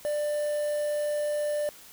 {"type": "tone with quantisation", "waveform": "triangle", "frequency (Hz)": 593, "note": "D5", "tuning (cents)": 17, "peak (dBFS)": -24, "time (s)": [0.05, 1.69], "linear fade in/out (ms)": 0, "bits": 7, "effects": ["white hiss -50 dBFS RMS until 1.92 s"]}